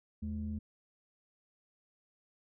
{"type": "tone pair together", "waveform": "sine", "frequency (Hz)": [79.92, 213.6], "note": ["D#2", "G#3"], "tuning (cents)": [47, 49], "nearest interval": "octave + perfect fourth", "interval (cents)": 1702, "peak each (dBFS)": [-37, -37], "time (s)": [0.22, 0.59], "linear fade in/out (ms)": 10, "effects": ["tanh soft clip ceiling -29 dBFS"]}